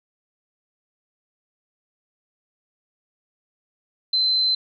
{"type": "tone", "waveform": "sine", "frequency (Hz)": 4073, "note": "C8", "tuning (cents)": -47, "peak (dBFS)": -17, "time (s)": [4.13, 4.55], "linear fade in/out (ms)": 5, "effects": []}